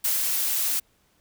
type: noise with ADSR envelope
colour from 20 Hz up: blue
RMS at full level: -23 dBFS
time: 0.04-0.8 s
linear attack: 9 ms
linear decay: 140 ms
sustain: -2 dB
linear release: 10 ms
effects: pink hiss -65 dBFS RMS until 1.2 s